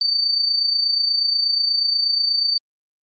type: tone with amplitude modulation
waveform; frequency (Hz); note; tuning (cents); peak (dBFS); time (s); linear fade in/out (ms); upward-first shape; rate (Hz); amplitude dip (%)
sine; 4580; D8; -44; -14; 0.01-2.58; 2; sine; 28.3; 55
effects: Opus 32 kbps